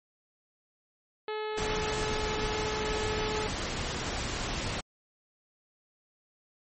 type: harmonic tone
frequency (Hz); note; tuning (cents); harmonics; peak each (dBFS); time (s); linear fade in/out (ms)
429.3; A4; -43; 1 / 2 / 3 / 4 / 5 / 6 / 7 / 8 / 9 / 10; -33 / -39 / -43 / -45 / -47 / -49 / -50 / -51 / -52 / -53; 1.28-3.47; 2
type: noise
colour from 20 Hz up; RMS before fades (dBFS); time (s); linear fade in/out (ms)
pink; -33; 1.57-4.81; 10
effects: MP3 32 kbps